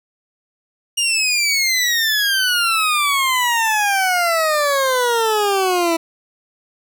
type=exponential sweep; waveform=20% pulse; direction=down; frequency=2858 to 327 Hz; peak=-10 dBFS; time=0.97-5.97 s; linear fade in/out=10 ms; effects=none

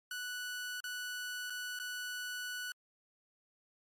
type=tone with dropouts; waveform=sawtooth; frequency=1480 Hz; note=F#6; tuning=in tune; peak=-35 dBFS; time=0.11-2.72 s; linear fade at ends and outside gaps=2 ms; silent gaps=0.804-0.84 / 1.499-1.503 / 1.79-1.798 s; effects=MP3 64 kbps

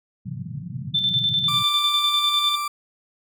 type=band-pass noise; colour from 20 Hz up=white; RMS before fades=-32 dBFS; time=0.25-1.63 s; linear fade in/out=5 ms; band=110 to 180 Hz; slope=48 dB/octave
type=tone with tremolo; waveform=sine; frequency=3545 Hz; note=A7; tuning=12 cents sharp; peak=-17 dBFS; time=0.94-2.56 s; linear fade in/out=10 ms; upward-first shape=square; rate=10 Hz; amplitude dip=45%
type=tone; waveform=40% pulse; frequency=1174.7 Hz; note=D6; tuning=in tune; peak=-23 dBFS; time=1.48-2.68 s; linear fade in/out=5 ms
effects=none

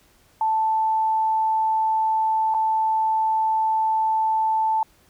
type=tone with dropouts; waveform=sine; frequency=880 Hz; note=A5; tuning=in tune; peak=-18 dBFS; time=0.41-4.83 s; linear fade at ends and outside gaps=2 ms; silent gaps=2.541-2.546 s; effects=pink hiss -58 dBFS RMS until 5.09 s

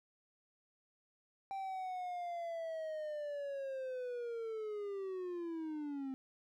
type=linear sweep; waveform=triangle; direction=down; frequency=784 to 261.6 Hz; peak=-37 dBFS; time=1.51-6.14 s; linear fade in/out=0 ms; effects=none

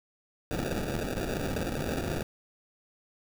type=noise with sample-and-hold; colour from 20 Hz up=white; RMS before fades=-32 dBFS; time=0.51-2.23 s; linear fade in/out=0 ms; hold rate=1050 Hz; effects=none

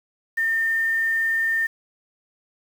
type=tone with quantisation; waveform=sine; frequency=1811 Hz; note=A6; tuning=49 cents sharp; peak=-19 dBFS; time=0.37-1.67 s; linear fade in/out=10 ms; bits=7; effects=none

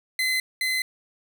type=tone pair in turn; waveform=30% pulse; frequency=2043 / 2043 Hz; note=C7 / C7; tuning=-42 / -42 cents; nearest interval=unison; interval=0 cents; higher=neither; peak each=-19 / -20 dBFS; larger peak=first; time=0.19-0.4 / 0.61-0.82 s; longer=neither; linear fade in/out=2 ms; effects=none

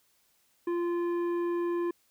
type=tone with tanh clipping; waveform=triangle; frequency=345.9 Hz; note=F4; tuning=17 cents flat; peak=-29 dBFS; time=0.67-1.91 s; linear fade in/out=5 ms; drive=14 dB; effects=white hiss -69 dBFS RMS until 2.1 s

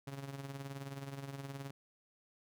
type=tone with tremolo; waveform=sawtooth; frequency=138 Hz; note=C#3; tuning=7 cents flat; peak=-36 dBFS; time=0.07-1.71 s; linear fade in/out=5 ms; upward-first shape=triangle; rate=19 Hz; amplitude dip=70%; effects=none

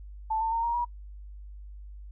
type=tone with pitch steps; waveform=sine; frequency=880 / 899 / 918.4 / 938.3 / 958.5 Hz; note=A5 / A5 / A#5 / A#5 / A#5; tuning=0 / +37 / -26 / +11 / +48 cents; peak=-25 dBFS; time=0.3-0.85 s; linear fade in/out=10 ms; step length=110 ms; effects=noise-tail reverb RT60 0.1 s tail -26 dB re dry + added 50 Hz sine -41 dBFS peak until 2.11 s

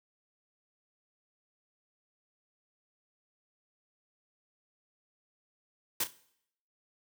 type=noise with echo; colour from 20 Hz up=white; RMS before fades=-30 dBFS; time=6-6.04 s; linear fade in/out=5 ms; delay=34 ms; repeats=3; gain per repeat=-12 dB; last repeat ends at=6.142 s; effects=noise-tail reverb RT60 0.7 s tail -19 dB re dry

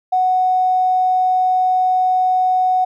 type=tone with tanh clipping; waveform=triangle; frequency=740 Hz; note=F#5; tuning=in tune; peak=-12 dBFS; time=0.12-2.85 s; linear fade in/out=10 ms; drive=3 dB; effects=none

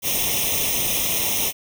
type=noise with comb filter; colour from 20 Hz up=white; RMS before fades=-22 dBFS; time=0.02-1.53 s; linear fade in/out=50 ms; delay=0.33 ms; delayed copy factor=+0.9; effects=none

